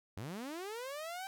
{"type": "linear sweep", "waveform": "sawtooth", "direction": "up", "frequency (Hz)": [85.3, 784], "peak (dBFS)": -37, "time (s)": [0.17, 1.27], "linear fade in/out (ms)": 0, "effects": []}